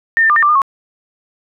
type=tone with pitch steps; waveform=sine; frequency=1817 / 1792 / 1195 / 1812 / 1177 / 1214 / 1093 Hz; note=A#6 / A6 / D6 / A#6 / D6 / D#6 / C#6; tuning=-45 / +31 / +30 / -50 / +3 / -43 / -25 cents; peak=-8 dBFS; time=0.17-0.618 s; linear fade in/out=0 ms; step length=64 ms; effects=none